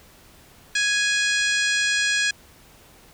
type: harmonic tone with a mistuned harmonic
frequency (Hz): 831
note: G#5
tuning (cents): +1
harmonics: 2 / 3 / 4 / 5 / 6 / 7 / 8 / 9 / 10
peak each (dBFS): -22 / -26 / -28 / -30 / -32 / -33 / -34 / -35 / -36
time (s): 0.75-2.31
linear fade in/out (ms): 5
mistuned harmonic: 8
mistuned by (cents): +52
effects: pink hiss -51 dBFS RMS until 3.13 s